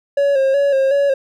triangle tone with vibrato, 550 Hz, C#5, 14 cents flat, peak -10 dBFS, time 0.17-1.14 s, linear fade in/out 5 ms, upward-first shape square, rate 2.7 Hz, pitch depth 43 cents each way, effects none

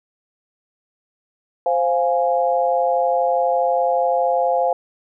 sine chord, F minor, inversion second, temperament equal, 523.3 / 698.5 / 830.6 Hz, C5 / F5 / Ab5, 0 / 0 / 0 cents, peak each -19 / -19 / -22 dBFS, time 1.66-4.73 s, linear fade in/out 2 ms, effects none

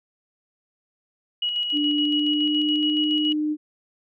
sine tone with tremolo, 2910 Hz, F#7, 29 cents flat, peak -21 dBFS, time 1.42-3.33 s, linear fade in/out 5 ms, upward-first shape square, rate 7.1 Hz, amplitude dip 35%
sine tone with pitch glide, 294.9 to 303.2 Hz, D4 to D#4, +7 to -45 cents, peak -21 dBFS, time 1.72-3.57 s, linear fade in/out 50 ms, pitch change +48 cents, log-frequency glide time 1.85-3.01 s
effects none

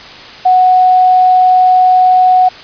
sine tone, 738 Hz, F#5, 5 cents flat, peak -4 dBFS, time 0.45-2.49 s, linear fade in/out 10 ms, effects white hiss -31 dBFS RMS until 2.63 s + resampled to 11025 Hz

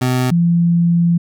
25% pulse / sine tone pair in turn, 127 / 170.8 Hz, B2 / F3, +49 / -38 cents, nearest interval perfect fourth, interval 513 cents, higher second, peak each -10 dBFS, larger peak neither, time 0.01-0.31 / 0.31-1.18 s, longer second, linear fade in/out 10 ms, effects none

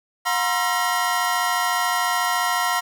square tone cluster, 719 / 956 / 1050 / 1355 / 1892 Hz, F#5 / A#5 / C6 / E6 / A#6, -50 / +43 / +6 / +47 / +25 cents, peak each -27 dBFS, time 0.25-2.81 s, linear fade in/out 20 ms, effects none

